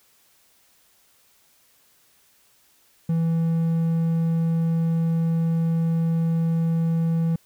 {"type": "tone", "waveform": "triangle", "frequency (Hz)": 164.81, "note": "E3", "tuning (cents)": 0, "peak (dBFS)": -17, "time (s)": [3.09, 7.36], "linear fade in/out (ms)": 5, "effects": ["white hiss -60 dBFS RMS until 7.45 s"]}